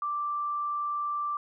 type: tone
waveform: sine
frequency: 1174.7 Hz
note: D6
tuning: in tune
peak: -28 dBFS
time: 0.02-1.37 s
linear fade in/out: 2 ms
effects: none